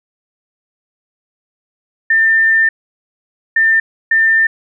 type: tone bursts at uneven times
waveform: sine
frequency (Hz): 1796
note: A6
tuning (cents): +35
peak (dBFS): -8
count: 3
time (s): 2.1-2.69 / 3.56-3.8 / 4.11-4.47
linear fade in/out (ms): 5
effects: none